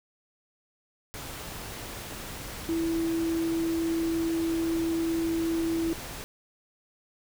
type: tone in noise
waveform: sine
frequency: 329.7 Hz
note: E4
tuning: in tune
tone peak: -25 dBFS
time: 2.69-5.93 s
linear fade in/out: 0 ms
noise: pink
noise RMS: -39 dBFS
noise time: 1.14-6.24 s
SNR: +11 dB
effects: none